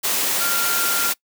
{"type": "tone in noise", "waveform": "sine", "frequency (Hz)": 1392, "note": "F6", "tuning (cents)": -6, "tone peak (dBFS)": -24, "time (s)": [0.4, 1.12], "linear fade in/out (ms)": 20, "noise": "white", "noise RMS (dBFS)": -21, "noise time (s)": [0.03, 1.14], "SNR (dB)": -6, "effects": ["noise-tail reverb RT60 0.1 s tail -23 dB re dry", "high-pass 200 Hz 12 dB/octave"]}